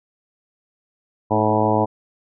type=harmonic tone with a mistuned harmonic; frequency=108.1 Hz; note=A2; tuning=30 cents flat; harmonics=1 / 2 / 3 / 4 / 5 / 6 / 7 / 8 / 9; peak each=-24 / -24 / -24 / -24 / -24 / -24 / -24 / -24 / -24 dBFS; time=1.3-1.86 s; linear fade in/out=20 ms; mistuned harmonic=3; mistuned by=-36 cents; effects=none